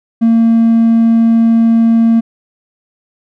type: tone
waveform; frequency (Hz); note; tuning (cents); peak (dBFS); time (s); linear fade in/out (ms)
triangle; 228.4; A#3; -35; -3; 0.21-2.21; 20
effects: tanh soft clip ceiling 0 dBFS